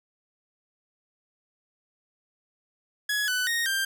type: tone with pitch steps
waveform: sawtooth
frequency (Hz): 1682 / 1497 / 1862 / 1583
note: G#6 / F#6 / A#6 / G6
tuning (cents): +22 / +20 / -2 / +17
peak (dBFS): -21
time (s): 3.09-3.85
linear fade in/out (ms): 5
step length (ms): 190
effects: none